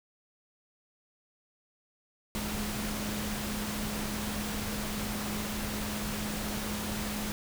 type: tone in noise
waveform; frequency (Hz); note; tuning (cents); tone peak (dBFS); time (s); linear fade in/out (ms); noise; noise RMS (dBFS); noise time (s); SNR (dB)
sine; 209.9; G#3; +19; -36; 2.35-7.32; 0; pink; -36; 2.35-7.32; -3
effects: none